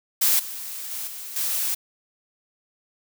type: noise with level steps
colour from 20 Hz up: blue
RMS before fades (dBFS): -19 / -34 / -31 / -36 / -25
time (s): 0.21-1.75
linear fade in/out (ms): 10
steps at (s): 0.39 / 0.91 / 1.07 / 1.36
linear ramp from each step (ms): 5
effects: none